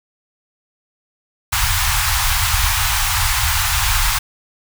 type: band-stop noise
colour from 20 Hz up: pink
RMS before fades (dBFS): -17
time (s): 1.52-4.19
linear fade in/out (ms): 10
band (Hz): 110 to 820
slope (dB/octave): 48
effects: none